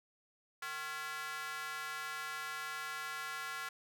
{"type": "tone with high-pass filter", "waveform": "square", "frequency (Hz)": 153.5, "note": "D#3", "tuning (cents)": -23, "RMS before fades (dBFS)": -42, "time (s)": [0.62, 3.69], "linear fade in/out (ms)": 5, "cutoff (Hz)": 1400, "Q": 2.6, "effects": []}